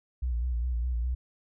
sine tone with vibrato, 60.3 Hz, B1, 41 cents flat, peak -25 dBFS, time 0.22-1.15 s, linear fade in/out 10 ms, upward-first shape square, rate 4.9 Hz, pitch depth 62 cents each way, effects tanh soft clip ceiling -23 dBFS

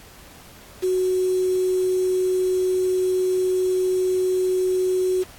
sine tone with quantisation, 370 Hz, F#4, in tune, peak -18 dBFS, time 0.82-5.24 s, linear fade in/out 20 ms, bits 6, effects pink hiss -46 dBFS RMS until 5.38 s + AAC 64 kbps

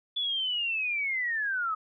sine linear sweep, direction down, 3461 to 1247 Hz, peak -27 dBFS, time 0.16-1.75 s, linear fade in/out 10 ms, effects none

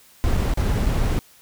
brown noise with dropouts, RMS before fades -20 dBFS, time 0.24-1.19 s, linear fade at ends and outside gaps 0 ms, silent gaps 0.369-0.373 / 0.538-0.573 / 0.86-0.864 s, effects white hiss -52 dBFS RMS until 1.41 s

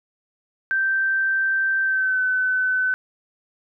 sine tone with pitch glide, 1562 to 1513.2 Hz, G6 to F#6, -7 to +38 cents, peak -18 dBFS, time 0.71-2.94 s, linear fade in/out 0 ms, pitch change -55 cents, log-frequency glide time 1.82-2.21 s, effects none

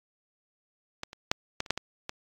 clicks, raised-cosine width 0.2 ms, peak -17 / -26 / -6 / -12 / -28 / -7 / -15 / -17 dBFS, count 8, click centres 1.034 / 1.131 / 1.315 / 1.604 / 1.662 / 1.706 / 1.776 / 2.094 s, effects AAC 48 kbps

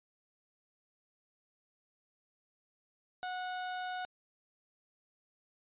30% pulse tone, 733 Hz, F#5, 16 cents flat, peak -34 dBFS, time 3.23-4.05 s, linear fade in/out 0 ms, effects resampled to 8000 Hz

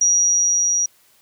sine tone with level ramp, 5760 Hz, F#8, 47 cents flat, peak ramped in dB -12 to -16 dBFS, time 0.01-0.86 s, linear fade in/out 5 ms, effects white hiss -56 dBFS RMS until 1.21 s

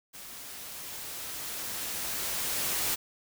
white noise with level ramp, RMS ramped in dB -45 to -29 dBFS, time 0.13-2.96 s, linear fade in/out 20 ms, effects none

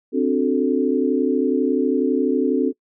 sine chord, D dominant seventh, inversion third, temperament equal, 261.6 / 293.7 / 370 / 440 Hz, C4 / D4 / F#4 / A4, 0 / 0 / 0 / 0 cents, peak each -20 / -22 / -23 / -22 dBFS, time 0.12-2.73 s, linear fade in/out 50 ms, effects noise-tail reverb RT60 0.1 s tail -24 dB re dry

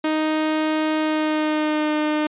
sawtooth tone with pitch glide, 311.1 to 303.8 Hz, D#4 to D#4, 0 to -41 cents, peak -15 dBFS, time 0.04-2.27 s, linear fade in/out 5 ms, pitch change -41 cents, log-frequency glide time 0.98-1.92 s, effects resampled to 8000 Hz

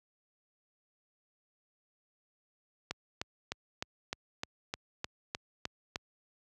click train, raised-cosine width 0.2 ms, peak -17 dBFS, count 11, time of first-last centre 2.91-5.959 s, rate 3.28 Hz, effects high-pass 60 Hz 12 dB/octave

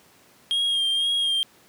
triangle tone with vibrato, 3233 Hz, G#7, 47 cents flat, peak -19 dBFS, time 0.51-1.43 s, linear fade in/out 0 ms, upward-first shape sine, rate 2 Hz, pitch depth 31 cents each way, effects pink hiss -55 dBFS RMS until 1.68 s + high-pass 150 Hz 12 dB/octave

